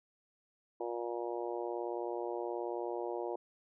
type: harmonic tone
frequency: 118.7 Hz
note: A#2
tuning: 32 cents sharp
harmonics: 3 / 4 / 5 / 6 / 7 / 8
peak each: -39 / -41 / -43 / -45 / -46 / -47 dBFS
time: 0.8-3.36 s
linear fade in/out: 5 ms
effects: none